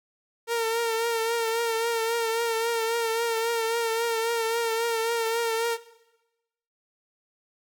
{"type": "tone with vibrato", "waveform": "sawtooth", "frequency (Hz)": 458.4, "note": "A#4", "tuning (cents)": -29, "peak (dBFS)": -20, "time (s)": [0.47, 5.78], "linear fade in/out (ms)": 50, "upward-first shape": "triangle", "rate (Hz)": 3.7, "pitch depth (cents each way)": 48, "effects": ["noise-tail reverb RT60 1.0 s tail -18 dB re dry"]}